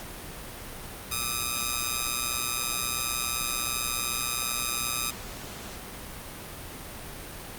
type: ring-modulated tone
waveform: 5% pulse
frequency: 1244.5 Hz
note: D#6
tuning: in tune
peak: -13 dBFS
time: 1.11-5.11 s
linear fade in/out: 10 ms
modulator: 61.4 Hz
effects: pink hiss -40 dBFS RMS until 7.58 s + Opus 48 kbps